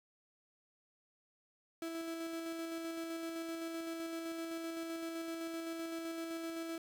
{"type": "tone with tremolo", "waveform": "35% pulse", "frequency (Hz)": 329.6, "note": "E4", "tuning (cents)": 0, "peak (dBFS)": -37, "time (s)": [1.82, 6.78], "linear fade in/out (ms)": 2, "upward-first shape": "square", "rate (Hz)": 7.8, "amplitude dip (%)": 25, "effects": []}